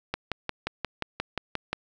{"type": "click train", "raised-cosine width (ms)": 0.3, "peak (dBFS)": -12, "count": 10, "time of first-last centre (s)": [0.14, 1.73], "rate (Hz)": 5.66, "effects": []}